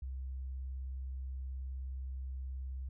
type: tone with vibrato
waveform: sine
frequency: 65.41 Hz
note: C2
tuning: in tune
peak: -38 dBFS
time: 0.02-2.89 s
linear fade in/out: 5 ms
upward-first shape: square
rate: 19 Hz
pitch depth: 15 cents each way
effects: none

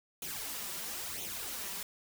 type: noise with flanger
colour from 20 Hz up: white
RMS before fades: -40 dBFS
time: 0.22-1.83 s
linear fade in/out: 2 ms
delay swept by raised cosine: 0.3 to 5.2 ms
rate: 1 Hz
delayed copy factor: +0.7
effects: none

